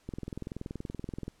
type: click train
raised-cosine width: 3 ms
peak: -24 dBFS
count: 26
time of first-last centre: 0.09-1.28 s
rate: 21 Hz
effects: pink hiss -66 dBFS RMS until 1.4 s + low-pass 10000 Hz 12 dB/octave